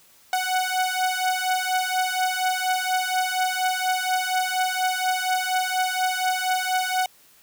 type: beating tone pair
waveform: sawtooth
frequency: 740 / 744.2 Hz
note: F#5 / F#5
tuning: 0 / +10 cents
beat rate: 4.2 Hz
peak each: -21 dBFS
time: 0.33-7.06 s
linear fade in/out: 2 ms
effects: white hiss -55 dBFS RMS until 7.42 s